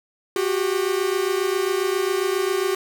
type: tone pair together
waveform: 45% pulse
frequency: 367.2 / 394.6 Hz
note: F#4 / G4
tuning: -13 / +11 cents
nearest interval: minor second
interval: 124 cents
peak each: -23 dBFS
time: 0.36-2.75 s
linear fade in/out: 2 ms
effects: none